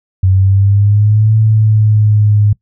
sine exponential two-way sweep, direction up then down, 93.4 to 110 to 103.6 Hz, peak -6 dBFS, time 0.23-2.53 s, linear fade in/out 5 ms, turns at 1.36 s, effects noise-tail reverb RT60 0.1 s tail -21 dB re dry

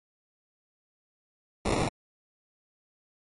white noise with sample-and-hold, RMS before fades -27 dBFS, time 1.65-1.89 s, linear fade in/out 10 ms, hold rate 1575 Hz, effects MP3 48 kbps

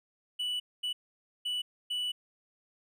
triangle tone bursts at uneven times, 2960 Hz, F#7, in tune, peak -29 dBFS, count 4, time 0.39-0.6 / 0.83-0.93 / 1.45-1.62 / 1.9-2.12 s, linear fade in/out 10 ms, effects none

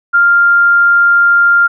sine tone, 1396.9 Hz, F6, in tune, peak -5 dBFS, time 0.13-1.68 s, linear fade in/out 20 ms, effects none

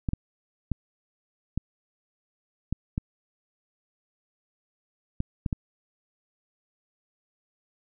clicks, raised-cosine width 5 ms, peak -14 dBFS, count 9, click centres 0.088 / 0.134 / 0.717 / 1.576 / 2.726 / 2.979 / 5.204 / 5.462 / 5.528 s, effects none

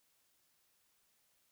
silence, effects white hiss -75 dBFS RMS until 1.51 s

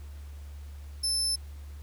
30% pulse tone, 5274 Hz, E8, in tune, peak -22 dBFS, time 1.03-1.36 s, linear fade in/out 10 ms, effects added 72 Hz sine -40 dBFS peak until 1.82 s + pink hiss -58 dBFS RMS until 1.82 s

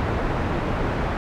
pink low-pass noise, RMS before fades -24 dBFS, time 0-1.17 s, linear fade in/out 0 ms, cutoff 1500 Hz, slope 12 dB/octave, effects none

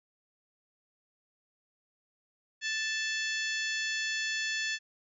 harmonic tone with a mistuned harmonic, 880 Hz, A5, in tune, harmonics 2 / 3 / 4 / 5 / 6 / 7 / 8, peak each -33 / -37 / -39 / -41 / -43 / -44 / -45 dBFS, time 2.61-4.79 s, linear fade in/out 50 ms, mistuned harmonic 4, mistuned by -42 cents, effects none

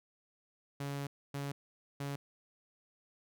sawtooth tone bursts at uneven times, 140.9 Hz, C#3, 29 cents sharp, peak -33 dBFS, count 3, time 0.8-1.07 / 1.34-1.52 / 2-2.16 s, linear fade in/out 5 ms, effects none

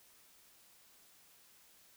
silence, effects white hiss -64 dBFS RMS until 1.96 s

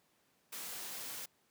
white noise, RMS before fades -44 dBFS, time 0.52-1.26 s, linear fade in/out 10 ms, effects pink hiss -73 dBFS RMS until 1.5 s + high-pass 150 Hz 12 dB/octave

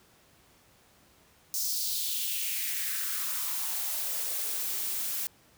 blue noise with high-pass filter sweep, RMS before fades -32 dBFS, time 1.54-5.27 s, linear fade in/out 0 ms, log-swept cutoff 5700 to 200 Hz, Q 2.9, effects pink hiss -61 dBFS RMS until 5.57 s + high-pass 60 Hz 12 dB/octave

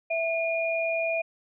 sine tone pair together, 660 / 2431 Hz, E5 / D#7, +2 / -41 cents, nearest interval octave + major seventh, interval 2257 cents, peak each -26 / -29 dBFS, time 0.1-1.22 s, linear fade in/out 10 ms, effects none

